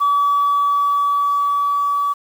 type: tone with level ramp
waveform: sine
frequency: 1144 Hz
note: D6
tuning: 46 cents flat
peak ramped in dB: -11 to -15 dBFS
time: 0-2.14 s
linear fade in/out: 20 ms
effects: tanh soft clip ceiling -10 dBFS + 7-bit